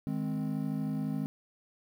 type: chord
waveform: triangle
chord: Ab major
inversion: second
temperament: equal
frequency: 155.56 / 207.7 / 261.6 Hz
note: Eb3 / Ab3 / C4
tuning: 0 / 0 / 0 cents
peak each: -33 dBFS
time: 0.07-1.26 s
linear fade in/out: 0 ms
effects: 10-bit